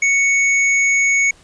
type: tone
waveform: square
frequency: 2220 Hz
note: C#7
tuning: 2 cents sharp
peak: -13 dBFS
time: 0.02-1.31 s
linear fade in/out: 5 ms
effects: pink hiss -49 dBFS RMS until 1.43 s + resampled to 22050 Hz